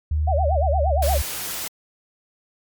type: tone with pitch glide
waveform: sine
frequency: 76.2 to 71.1 Hz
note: D#2 to C#2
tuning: -36 to +45 cents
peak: -18 dBFS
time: 0.11-1.22 s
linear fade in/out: 5 ms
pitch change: -119 cents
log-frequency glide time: 0.33-1.11 s
type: tone with vibrato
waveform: sine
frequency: 658 Hz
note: E5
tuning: 3 cents flat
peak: -20 dBFS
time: 0.27-1.18 s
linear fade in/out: 10 ms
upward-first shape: sine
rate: 8.6 Hz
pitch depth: 290 cents each way
type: noise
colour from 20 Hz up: white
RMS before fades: -29 dBFS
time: 1.02-1.68 s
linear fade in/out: 5 ms
effects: MP3 96 kbps